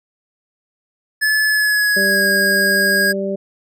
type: tone with pitch glide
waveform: square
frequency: 1724 to 1637.6 Hz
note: A6 to G#6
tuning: -36 to -25 cents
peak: -14 dBFS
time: 1.21-3.13 s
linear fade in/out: 20 ms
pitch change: -89 cents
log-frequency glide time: 1.45-2.29 s
type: harmonic tone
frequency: 195.7 Hz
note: G3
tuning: 3 cents flat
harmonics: 1 / 2 / 3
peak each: -23 / -23 / -23 dBFS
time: 1.96-3.36 s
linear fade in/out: 10 ms
effects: none